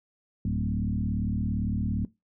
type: tone with frequency modulation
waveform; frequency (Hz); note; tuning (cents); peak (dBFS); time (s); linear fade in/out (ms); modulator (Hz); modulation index
sine; 145.2; D3; -19; -25; 0.45-2.05; 2; 37.6; 2.5
effects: noise-tail reverb RT60 0.2 s tail -20 dB re dry